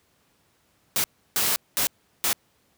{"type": "noise bursts at uneven times", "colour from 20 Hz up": "white", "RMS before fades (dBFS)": -23, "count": 4, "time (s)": [[0.96, 1.04], [1.36, 1.56], [1.77, 1.87], [2.24, 2.33]], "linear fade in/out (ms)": 0, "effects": ["pink hiss -65 dBFS RMS until 2.77 s", "high-pass 80 Hz 12 dB/octave"]}